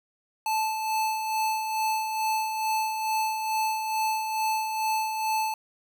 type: tone with tremolo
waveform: square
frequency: 874 Hz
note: A5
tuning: 12 cents flat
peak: -24 dBFS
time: 0.46-5.54 s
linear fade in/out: 2 ms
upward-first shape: sine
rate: 2.3 Hz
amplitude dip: 45%
effects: none